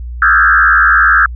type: tone with frequency modulation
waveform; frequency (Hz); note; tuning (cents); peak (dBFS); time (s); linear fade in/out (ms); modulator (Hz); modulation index
sine; 1479; F#6; -1; -5; 0.22-1.26; 2; 78.6; 2.7
effects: added 60 Hz sine -21 dBFS peak until 1.35 s